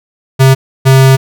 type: tone pair in turn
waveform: square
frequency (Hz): 133.1 / 133.1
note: C3 / C3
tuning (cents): +30 / +30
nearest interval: unison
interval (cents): 0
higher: neither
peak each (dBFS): -3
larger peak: neither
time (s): 0.39-0.55 / 0.85-1.17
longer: second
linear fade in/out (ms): 20
effects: none